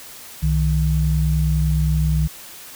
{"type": "tone pair together", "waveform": "sine", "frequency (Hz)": [65, 154.6], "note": ["C2", "D#3"], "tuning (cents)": [-11, -11], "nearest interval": "octave + minor third", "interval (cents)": 1500, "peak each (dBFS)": [-18, -18], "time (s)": [0.42, 2.28], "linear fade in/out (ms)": 20, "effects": ["white hiss -39 dBFS RMS until 2.75 s"]}